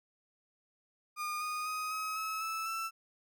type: tone with pitch steps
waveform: 35% pulse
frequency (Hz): 1216 / 1234.4 / 1253.1 / 1272 / 1291.3 / 1310.8 / 1330.7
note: D#6 / D#6 / D#6 / D#6 / E6 / E6 / E6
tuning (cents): -40 / -14 / +12 / +38 / -36 / -10 / +16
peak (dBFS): -33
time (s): 1.16-2.91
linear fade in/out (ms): 50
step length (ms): 250
effects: none